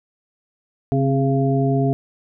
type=harmonic tone with a mistuned harmonic; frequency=137 Hz; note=C#3; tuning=20 cents flat; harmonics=1 / 2 / 3 / 5; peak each=-18 / -21 / -23 / -25 dBFS; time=0.92-1.93 s; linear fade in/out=0 ms; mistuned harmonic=2; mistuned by=-46 cents; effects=none